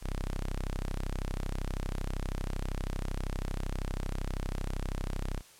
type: tone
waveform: sawtooth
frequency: 32.7 Hz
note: C1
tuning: in tune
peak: -28 dBFS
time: 0.01-5.42 s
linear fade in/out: 50 ms
effects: white hiss -56 dBFS RMS until 5.59 s + low-pass 11000 Hz 12 dB/octave